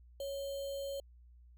sine tone with sample-and-hold, 554.4 Hz, C#5, in tune, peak -37 dBFS, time 0.2-1 s, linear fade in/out 2 ms, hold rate 3675 Hz, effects added 60 Hz sine -56 dBFS peak until 1.57 s

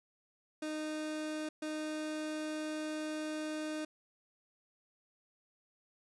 30% pulse tone bursts at uneven times, 308.2 Hz, D#4, 16 cents flat, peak -34 dBFS, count 2, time 0.62-1.49 / 1.62-3.85 s, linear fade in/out 5 ms, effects resampled to 24000 Hz

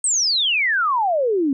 sine exponential sweep, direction down, 8600 to 261 Hz, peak -16 dBFS, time 0.04-1.53 s, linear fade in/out 2 ms, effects none

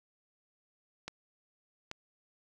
clicks, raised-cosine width 0.2 ms, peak -22 dBFS, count 2, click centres 1.08 / 1.914 s, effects none

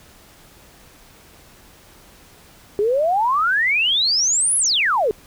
sine exponential two-way sweep, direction up then down, 396.3 to 10880 to 396.3 Hz, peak -15 dBFS, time 2.79-5.11 s, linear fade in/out 0 ms, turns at 4.57 s, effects pink hiss -48 dBFS RMS until 5.26 s

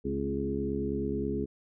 harmonic tone with a mistuned harmonic, 69.3 Hz, C#2, in tune, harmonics 1 / 2 / 3 / 4 / 5 / 6, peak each -38 / -39 / -35 / -35 / -37 / -34 dBFS, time 0.04-1.46 s, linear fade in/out 20 ms, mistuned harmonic 4, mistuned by -36 cents, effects none

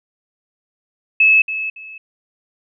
sine tone with echo, 2597 Hz, E7, 26 cents flat, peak -8 dBFS, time 1.2-1.42 s, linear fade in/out 5 ms, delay 280 ms, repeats 2, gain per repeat -12 dB, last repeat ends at 1.98 s, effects none

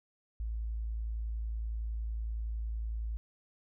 sine tone, 55.4 Hz, A1, 13 cents sharp, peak -33 dBFS, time 0.4-3.17 s, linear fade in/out 0 ms, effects none

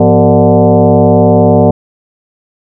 sine tone with frequency modulation, 174.61 Hz, F3, in tune, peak -3 dBFS, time 0-1.71 s, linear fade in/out 5 ms, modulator 140 Hz, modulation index 3.9, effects none

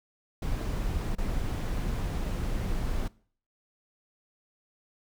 brown noise with dropouts, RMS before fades -30 dBFS, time 0.42-3.08 s, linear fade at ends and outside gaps 5 ms, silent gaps 1.152-1.182 s, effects noise-tail reverb RT60 0.5 s tail -22 dB re dry

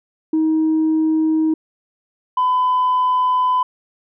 sine tone pair in turn, 315.9 / 1006.4 Hz, D#4 / B5, +26 / +32 cents, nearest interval octave + minor sixth, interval 2006 cents, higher second, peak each -12 / -12 dBFS, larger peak neither, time 0.33-1.54 / 2.37-3.63 s, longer second, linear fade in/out 5 ms, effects tanh soft clip ceiling -11 dBFS

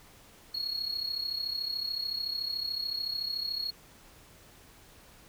triangle tone with amplitude modulation, 4318 Hz, C#8, 46 cents flat, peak -26 dBFS, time 0.54-3.71 s, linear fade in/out 10 ms, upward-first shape sine, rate 33.7 Hz, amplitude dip 75%, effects tanh soft clip ceiling -24 dBFS + pink hiss -56 dBFS RMS until 5.28 s

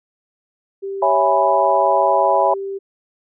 sine tone, 392 Hz, G4, in tune, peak -23 dBFS, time 0.82-2.79 s, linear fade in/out 20 ms
sine chord, C# minor seventh, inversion none, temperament equal, 554.4 / 659.3 / 830.6 / 987.8 Hz, C#5 / E5 / G#5 / B5, 0 / 0 / 0 / 0 cents, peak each -18 dBFS, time 1.02-2.54 s, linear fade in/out 5 ms
effects none

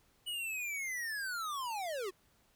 square linear sweep, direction down, 2960 to 349.2 Hz, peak -37 dBFS, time 0.26-2.11 s, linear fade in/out 20 ms, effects pink hiss -70 dBFS RMS until 2.55 s

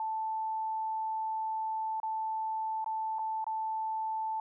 sine tone with dropouts, 880 Hz, A5, in tune, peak -31 dBFS, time 0-4.4 s, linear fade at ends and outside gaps 2 ms, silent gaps 2.001-2.031 / 2.844-2.861 / 3.186-3.191 / 3.443-3.466 s, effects none

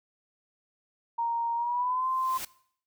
sine tone with pitch glide, 932.3 to 1040.4 Hz, A#5 to C6, 0 to -10 cents, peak -26 dBFS, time 1.18-2.38 s, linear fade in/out 10 ms, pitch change +190 cents, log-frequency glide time 1.55-2.08 s
white noise with exponential growth, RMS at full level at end -34 dBFS, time 2.01-2.45 s, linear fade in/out 5 ms, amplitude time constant 94 ms
effects noise-tail reverb RT60 0.6 s tail -20 dB re dry

